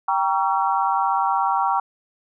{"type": "chord", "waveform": "sine", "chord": "G diminished seventh", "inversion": "none", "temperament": "just", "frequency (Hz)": [784, 940.8, 1128.9, 1354.7], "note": ["G5", "Bb5", "Db6", "Fb6"], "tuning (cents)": [0, 16, 31, 47], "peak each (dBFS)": [-22, -22, -24, -27], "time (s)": [0.08, 1.8], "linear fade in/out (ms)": 5, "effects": []}